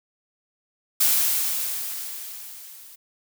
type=noise with level ramp; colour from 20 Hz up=blue; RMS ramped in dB=-18 to -46 dBFS; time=1-2.96 s; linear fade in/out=10 ms; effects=none